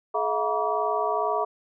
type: tone cluster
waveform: sine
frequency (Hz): 427.1 / 651 / 713 / 958 / 1148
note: G#4 / E5 / F5 / A#5 / D6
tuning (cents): +48 / -22 / +36 / +47 / -40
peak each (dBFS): -29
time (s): 0.14-1.45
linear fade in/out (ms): 10
effects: none